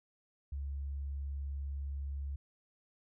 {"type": "tone", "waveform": "sine", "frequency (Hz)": 69.8, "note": "C#2", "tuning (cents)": 13, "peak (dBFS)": -36, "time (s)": [0.52, 2.36], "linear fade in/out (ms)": 5, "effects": []}